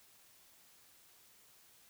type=silence; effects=white hiss -64 dBFS RMS until 1.89 s